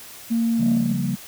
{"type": "tone", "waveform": "sine", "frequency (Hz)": 230, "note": "A#3", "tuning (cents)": -23, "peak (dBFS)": -17, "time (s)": [0.3, 0.94], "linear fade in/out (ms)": 20}
{"type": "chord", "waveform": "sine", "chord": "G half-diminished seventh", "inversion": "second", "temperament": "equal", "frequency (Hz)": [138.59, 174.61, 196, 233.1], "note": ["Db3", "F3", "G3", "Bb3"], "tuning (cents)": [0, 0, 0, 0], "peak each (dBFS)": -26, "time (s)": [0.58, 1.16], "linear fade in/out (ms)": 20}
{"effects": ["tanh soft clip ceiling -12 dBFS", "white hiss -41 dBFS RMS until 1.27 s"]}